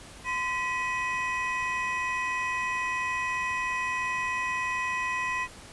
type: tone cluster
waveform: triangle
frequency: 1023 / 1946 / 2520 Hz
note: C6 / B6 / D#7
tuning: -39 / -26 / +21 cents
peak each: -29 / -30 / -32 dBFS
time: 0.24-5.48 s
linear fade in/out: 50 ms
effects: pink hiss -47 dBFS RMS until 5.72 s + resampled to 24000 Hz